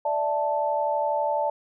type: chord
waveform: sine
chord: D suspended second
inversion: none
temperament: equal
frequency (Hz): 587.3 / 659.3 / 880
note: D5 / E5 / A5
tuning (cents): 0 / 0 / 0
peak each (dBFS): -26 / -30 / -25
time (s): 0.05-1.5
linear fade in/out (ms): 5
effects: none